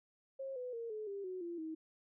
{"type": "tone with pitch steps", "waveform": "sine", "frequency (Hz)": [538, 499.1, 463, 429.5, 398.4, 369.6, 342.9, 318.1], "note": ["C5", "B4", "A#4", "A4", "G4", "F#4", "F4", "D#4"], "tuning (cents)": [48, 18, -12, -42, 28, -2, -32, 38], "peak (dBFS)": -40, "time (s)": [0.39, 1.75], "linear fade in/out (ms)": 10, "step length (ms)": 170, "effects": []}